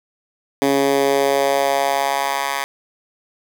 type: tone with high-pass filter sweep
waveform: 10% pulse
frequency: 138.7 Hz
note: C#3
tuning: 1 cent sharp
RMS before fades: -18 dBFS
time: 0.62-2.64 s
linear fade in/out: 0 ms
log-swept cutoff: 290 to 1200 Hz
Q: 2
effects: none